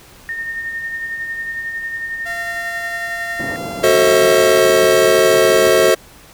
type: tone with tremolo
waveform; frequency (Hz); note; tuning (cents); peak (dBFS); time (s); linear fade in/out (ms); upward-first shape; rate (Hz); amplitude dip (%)
sine; 1830; A#6; -32; -20; 0.29-3.56; 0; sine; 11; 40
type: tone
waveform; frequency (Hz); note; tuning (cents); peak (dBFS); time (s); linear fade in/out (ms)
sawtooth; 688; F5; -26; -23; 2.25-4.61; 20
type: band-pass noise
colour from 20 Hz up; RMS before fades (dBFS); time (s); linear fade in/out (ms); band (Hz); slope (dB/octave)
pink; -28; 3.39-5.91; 10; 160 to 640; 12
type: chord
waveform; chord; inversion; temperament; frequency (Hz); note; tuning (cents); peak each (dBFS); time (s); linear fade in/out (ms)
square; F# diminished seventh; none; just; 370 / 444 / 532.8 / 639.4; F#4 / A4 / C5 / Eb5; 0 / +16 / +31 / +47; -16; 3.83-5.95; 10
effects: pink hiss -43 dBFS RMS until 6.33 s